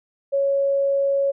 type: tone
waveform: sine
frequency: 554.4 Hz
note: C#5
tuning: in tune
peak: -17 dBFS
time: 0.32-1.32 s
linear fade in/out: 20 ms
effects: none